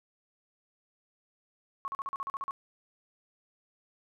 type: tone bursts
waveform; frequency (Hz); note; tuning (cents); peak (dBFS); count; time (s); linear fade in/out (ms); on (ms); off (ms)
sine; 1100; C#6; -14; -32; 10; 1.85-2.509; 0; 29; 41
effects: none